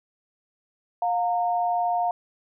sine tone pair together, 708 / 921 Hz, F5 / A#5, +23 / -21 cents, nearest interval perfect fourth, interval 456 cents, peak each -22 / -28 dBFS, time 1.02-2.11 s, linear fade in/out 2 ms, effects none

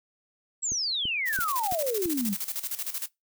sine exponential sweep, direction down, 7902 to 185 Hz, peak -26 dBFS, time 0.62-2.35 s, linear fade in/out 20 ms
click train, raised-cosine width 3 ms, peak -26 dBFS, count 5, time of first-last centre 0.72-2.058 s, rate 2.99 Hz
blue noise with tremolo, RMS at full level -31 dBFS, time 1.25-3.09 s, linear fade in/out 50 ms, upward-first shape square, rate 13 Hz, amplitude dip 75%
effects noise-tail reverb RT60 0.2 s tail -25 dB re dry

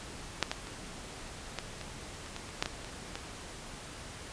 clicks, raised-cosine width 0.2 ms, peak -8 / -14 / -25 / -16 / -24 / -28 / -22 / -30 / -10 / -16 / -26 / -19 dBFS, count 12, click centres 0.427 / 0.515 / 0.671 / 1.587 / 1.813 / 2.262 / 2.364 / 2.491 / 2.625 / 2.659 / 2.846 / 3.155 s, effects pink hiss -45 dBFS RMS until 4.32 s + resampled to 22050 Hz

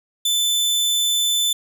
sawtooth tone, 3520 Hz, A7, in tune, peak -14 dBFS, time 0.25-1.53 s, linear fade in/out 5 ms, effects none

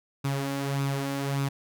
sawtooth tone with flanger, 138.59 Hz, C#3, in tune, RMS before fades -29 dBFS, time 0.24-1.49 s, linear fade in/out 10 ms, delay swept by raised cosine 0.79 to 3.79 ms, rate 1.7 Hz, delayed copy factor +0.5, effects none

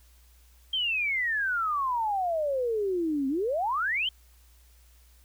sine exponential two-way sweep, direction down then up, 3200 to 261.6 to 3200 Hz, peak -25 dBFS, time 0.73-4.09 s, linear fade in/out 5 ms, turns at 3.28 s, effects added 60 Hz sine -55 dBFS peak until 5.24 s + white hiss -63 dBFS RMS until 5.24 s

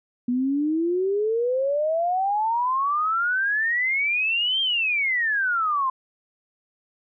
sine exponential two-way sweep, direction up then down, 240.7 to 3206 to 1025 Hz, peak -20 dBFS, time 0.28-5.9 s, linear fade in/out 5 ms, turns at 4.61 s, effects none

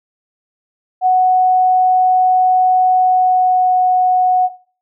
sine tone with pitch glide, 740 to 735.7 Hz, F#5 to F#5, 0 to -10 cents, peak -8 dBFS, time 1.01-4.5 s, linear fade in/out 50 ms, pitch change -10 cents, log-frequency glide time 2.96-3.78 s, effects noise-tail reverb RT60 0.4 s tail -17 dB re dry

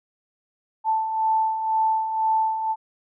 sine beating tone pair, 880 / 882 Hz, A5 / A5, 0 / +4 cents, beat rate 2 Hz, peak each -28 / -20 dBFS, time 0.84-2.76 s, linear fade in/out 50 ms, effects none

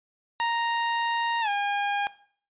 sawtooth tone with pitch glide, 932.3 to 811.6 Hz, A#5 to G#5, 0 to -40 cents, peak -20 dBFS, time 0.4-2.07 s, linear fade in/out 0 ms, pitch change -240 cents, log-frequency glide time 1.41-1.49 s, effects noise-tail reverb RT60 0.5 s tail -18 dB re dry + resampled to 8000 Hz

